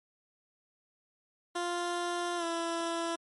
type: tone with pitch glide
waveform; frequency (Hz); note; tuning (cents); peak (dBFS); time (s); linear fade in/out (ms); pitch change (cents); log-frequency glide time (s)
15% pulse; 349.2 to 335; F4 to E4; 0 to +28; -25; 1.55-3.16; 10; -72; 2.37-2.44
effects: MP3 48 kbps